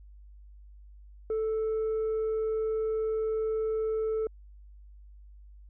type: tone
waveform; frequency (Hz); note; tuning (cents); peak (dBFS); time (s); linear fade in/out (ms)
sine; 439.4; A4; -2; -24; 1.3-4.27; 2
effects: tanh soft clip ceiling -26 dBFS + added 50 Hz sine -48 dBFS peak until 5.69 s